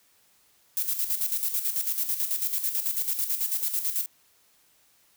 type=noise with tremolo; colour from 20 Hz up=violet; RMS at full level=-26 dBFS; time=0.77-4.06 s; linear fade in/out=0 ms; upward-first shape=square; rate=9.1 Hz; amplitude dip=60%; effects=white hiss -63 dBFS RMS until 5.16 s